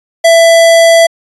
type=tone; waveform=square; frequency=665 Hz; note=E5; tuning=15 cents sharp; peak=-3 dBFS; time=0.24-1.07 s; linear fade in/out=10 ms; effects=resampled to 24000 Hz